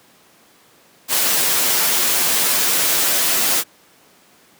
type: noise with comb filter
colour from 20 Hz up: white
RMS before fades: -17 dBFS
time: 1.08-3.64 s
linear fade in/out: 50 ms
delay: 9.7 ms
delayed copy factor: -0.7
effects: pink hiss -51 dBFS RMS until 4.59 s + high-pass 200 Hz 12 dB/octave